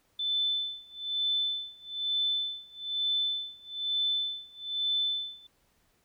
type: tone with tremolo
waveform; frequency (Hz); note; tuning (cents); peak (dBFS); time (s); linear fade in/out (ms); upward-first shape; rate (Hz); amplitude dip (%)
sine; 3520; A7; 0; -25; 0.19-5.47; 5; sine; 1.1; 95
effects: pink hiss -70 dBFS RMS until 6.04 s